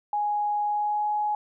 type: tone with pitch glide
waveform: sine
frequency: 831 to 839.2 Hz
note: G#5 to G#5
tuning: +1 to +18 cents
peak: -23 dBFS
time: 0.13-1.35 s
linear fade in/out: 2 ms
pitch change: +17 cents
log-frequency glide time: 0.64-1.07 s
effects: none